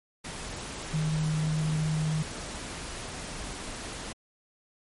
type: tone in noise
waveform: sine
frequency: 155.56 Hz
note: D#3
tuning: in tune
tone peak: -25 dBFS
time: 0.93-2.23 s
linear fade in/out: 10 ms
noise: pink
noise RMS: -38 dBFS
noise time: 0.24-4.13 s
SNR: +10 dB
effects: MP3 48 kbps